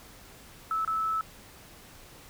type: tone with dropouts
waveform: sine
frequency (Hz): 1307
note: E6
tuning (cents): -15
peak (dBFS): -26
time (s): 0.71-1.21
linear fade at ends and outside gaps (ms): 1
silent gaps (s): 0.849-0.876
effects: pink hiss -51 dBFS RMS until 2.29 s